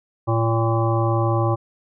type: harmonic tone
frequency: 114.1 Hz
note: A#2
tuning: 37 cents flat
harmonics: 1 / 3 / 5 / 7 / 9 / 10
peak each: -19 / -24 / -26 / -27 / -29 / -29 dBFS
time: 0.27-1.56 s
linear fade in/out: 20 ms
effects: none

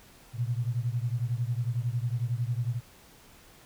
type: beating tone pair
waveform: sine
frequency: 115.9 / 126.9 Hz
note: A#2 / B2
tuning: -10 / +47 cents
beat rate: 11 Hz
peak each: -29 / -31 dBFS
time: 0.33-2.81 s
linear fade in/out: 50 ms
effects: pink hiss -55 dBFS RMS until 3.65 s

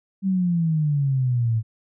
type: exponential sweep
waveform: sine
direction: down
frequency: 196 to 109.2 Hz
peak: -18 dBFS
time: 0.22-1.63 s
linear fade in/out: 50 ms
effects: none

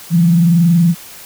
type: tone with frequency modulation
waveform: sine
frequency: 170 Hz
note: F3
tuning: 46 cents flat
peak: -7 dBFS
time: 0.1-0.95 s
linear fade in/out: 50 ms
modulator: 21.2 Hz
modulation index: 0.41
effects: white hiss -35 dBFS RMS until 1.25 s

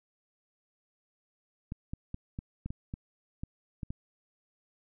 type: clicks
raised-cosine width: 5 ms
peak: -24 dBFS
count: 10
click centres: 1.721 / 1.935 / 2.144 / 2.389 / 2.66 / 2.705 / 2.939 / 3.435 / 3.832 / 3.905 s
effects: none

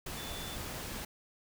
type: tone in noise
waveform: sine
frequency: 3495 Hz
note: A7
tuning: 12 cents flat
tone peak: -46 dBFS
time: 0.17-0.56 s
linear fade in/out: 5 ms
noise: pink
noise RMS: -41 dBFS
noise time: 0.06-1.05 s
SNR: -8 dB
effects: none

